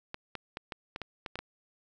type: clicks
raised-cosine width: 0.3 ms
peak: -21 dBFS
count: 9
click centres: 0.144 / 0.353 / 0.571 / 0.722 / 0.961 / 1.017 / 1.262 / 1.356 / 1.39 s
effects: none